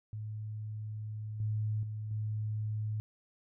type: tone with level steps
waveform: sine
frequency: 107.4 Hz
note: A2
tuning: 41 cents flat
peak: -37 / -30 / -36 / -32 dBFS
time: 0.13-3 s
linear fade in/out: 0 ms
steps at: 1.4 / 1.83 / 2.11 s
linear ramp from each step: 2 ms
effects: none